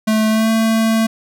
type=tone with pitch glide; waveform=square; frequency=217.7 to 223.4 Hz; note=A3 to A3; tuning=-18 to +27 cents; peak=-13 dBFS; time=0.07-1.07 s; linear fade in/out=10 ms; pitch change=+45 cents; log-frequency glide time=0.29-0.5 s; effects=none